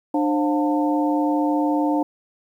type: tone cluster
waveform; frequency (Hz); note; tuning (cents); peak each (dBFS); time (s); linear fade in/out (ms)
sine; 299.2 / 532 / 711 / 893; D4 / C5 / F5 / A5; +32 / +29 / +31 / +25; -19 / -27 / -27 / -26; 0.14-2.03; 5
effects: 9-bit